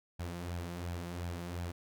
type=tone with flanger; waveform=sawtooth; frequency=86.9 Hz; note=F2; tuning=8 cents flat; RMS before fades=-40 dBFS; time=0.19-1.72 s; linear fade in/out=10 ms; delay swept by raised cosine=1.2 to 5.7 ms; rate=2.8 Hz; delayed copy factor=+0.5; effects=none